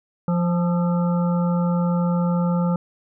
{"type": "harmonic tone with a mistuned harmonic", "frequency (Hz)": 174.61, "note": "F3", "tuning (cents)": 0, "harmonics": [1, 3, 5, 7, 8], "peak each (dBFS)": [-18, -28, -32, -35, -36], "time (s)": [0.28, 2.76], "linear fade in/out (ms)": 2, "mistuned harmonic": 8, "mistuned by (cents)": -80, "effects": []}